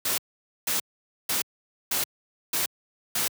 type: noise bursts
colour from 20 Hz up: white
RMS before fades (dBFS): -26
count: 6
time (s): 0.05-3.28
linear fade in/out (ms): 5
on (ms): 130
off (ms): 490
effects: high-pass 100 Hz 12 dB/octave